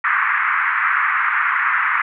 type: band-pass noise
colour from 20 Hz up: pink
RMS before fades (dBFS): -18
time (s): 0.04-2.02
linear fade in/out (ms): 5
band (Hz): 1100 to 2100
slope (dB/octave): 48
effects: none